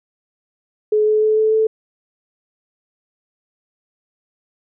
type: tone with pitch steps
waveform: sine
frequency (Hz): 426 / 429.2 / 432.4 / 435.7 / 439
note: G#4 / A4 / A4 / A4 / A4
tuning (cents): +44 / -43 / -30 / -17 / -4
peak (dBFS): -12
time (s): 0.92-1.67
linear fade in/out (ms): 5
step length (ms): 150
effects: none